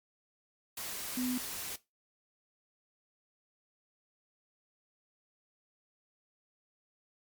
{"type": "tone in noise", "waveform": "sine", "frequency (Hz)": 251.2, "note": "B3", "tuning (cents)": 30, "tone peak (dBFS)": -31, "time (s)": [1.17, 1.38], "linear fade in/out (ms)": 5, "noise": "white", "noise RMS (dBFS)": -40, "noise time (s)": [0.77, 1.76], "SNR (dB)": 6, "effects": ["noise-tail reverb RT60 0.2 s tail -17 dB re dry", "MP3 96 kbps"]}